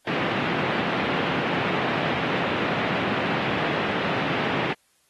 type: band-pass noise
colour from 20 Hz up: pink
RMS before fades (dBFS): -26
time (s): 0.07-4.73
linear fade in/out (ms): 2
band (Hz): 140 to 3000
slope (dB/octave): 24
effects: white hiss -65 dBFS RMS until 5.09 s + AAC 32 kbps